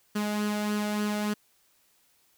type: tone with flanger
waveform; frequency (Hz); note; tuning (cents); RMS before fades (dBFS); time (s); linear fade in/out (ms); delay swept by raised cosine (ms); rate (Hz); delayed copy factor
sawtooth; 209.2; G#3; +13; -29; 0.15-1.34; 10; 0.65 to 1.45; 3.4; +0.5
effects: white hiss -66 dBFS RMS until 2.37 s